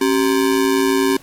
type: ring-modulated tone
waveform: square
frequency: 329.6 Hz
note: E4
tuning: in tune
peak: -11 dBFS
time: 0.01-1.17 s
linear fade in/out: 5 ms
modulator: 55.7 Hz
effects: pink hiss -44 dBFS RMS until 1.22 s + MP3 64 kbps